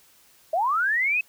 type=linear sweep; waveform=sine; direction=up; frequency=611 to 2602 Hz; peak=-20 dBFS; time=0.53-1.21 s; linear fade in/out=5 ms; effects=white hiss -57 dBFS RMS until 1.28 s